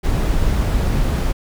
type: noise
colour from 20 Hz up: brown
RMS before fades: -17 dBFS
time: 0.03-1.33 s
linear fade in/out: 20 ms
effects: none